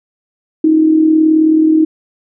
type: tone with amplitude modulation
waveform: sine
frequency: 315.2 Hz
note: D#4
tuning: 23 cents sharp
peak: -4 dBFS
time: 0.64-1.85 s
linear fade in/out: 5 ms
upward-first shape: sine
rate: 38.8 Hz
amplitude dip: 50%
effects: none